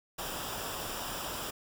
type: noise with comb filter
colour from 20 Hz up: pink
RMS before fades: -38 dBFS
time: 0.18-1.51 s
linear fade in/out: 10 ms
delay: 0.47 ms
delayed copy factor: -0.6
effects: none